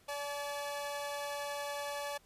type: tone pair together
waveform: sawtooth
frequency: 575.6 / 858 Hz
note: D5 / A5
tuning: -35 / -44 cents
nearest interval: perfect fifth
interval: 691 cents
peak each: -35 / -38 dBFS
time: 0.08-2.18 s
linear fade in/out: 10 ms
effects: pink hiss -66 dBFS RMS until 2.25 s + resampled to 32000 Hz